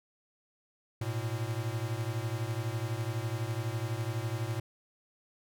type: beating tone pair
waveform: square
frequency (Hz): 109 / 121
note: A2 / B2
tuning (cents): -16 / -35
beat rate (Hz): 12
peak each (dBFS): -35 / -36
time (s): 1.01-4.6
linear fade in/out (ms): 5
effects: none